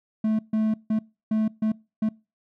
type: tone bursts at uneven times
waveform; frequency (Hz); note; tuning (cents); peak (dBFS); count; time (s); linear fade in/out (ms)
triangle; 217.8; A3; -17; -18; 6; 0.24-0.39 / 0.53-0.74 / 0.9-0.99 / 1.31-1.48 / 1.62-1.72 / 2.02-2.09; 5
effects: noise-tail reverb RT60 0.3 s tail -24 dB re dry